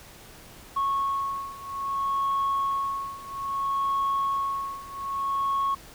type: beating tone pair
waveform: sine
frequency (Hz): 1100 / 1100.61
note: C#6 / C#6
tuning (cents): -14 / -13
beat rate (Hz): 0.61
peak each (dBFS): -28 / -26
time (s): 0.76-5.75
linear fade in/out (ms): 10
effects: tanh soft clip ceiling -20 dBFS + pink hiss -48 dBFS RMS until 5.94 s